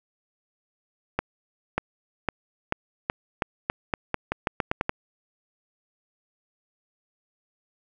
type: accelerating click train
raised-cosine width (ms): 0.5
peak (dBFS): -8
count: 15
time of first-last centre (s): 1.19-4.894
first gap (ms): 590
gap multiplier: 0.86
effects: none